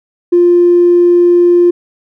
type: tone with tanh clipping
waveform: triangle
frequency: 350 Hz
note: F4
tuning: 4 cents sharp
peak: -4 dBFS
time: 0.32-1.71 s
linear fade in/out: 10 ms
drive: 4 dB
effects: none